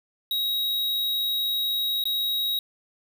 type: tone with dropouts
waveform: square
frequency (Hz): 3812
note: A#7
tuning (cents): +38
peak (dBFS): -24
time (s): 0.31-2.59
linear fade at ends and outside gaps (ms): 2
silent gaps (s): 2.04-2.054
effects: none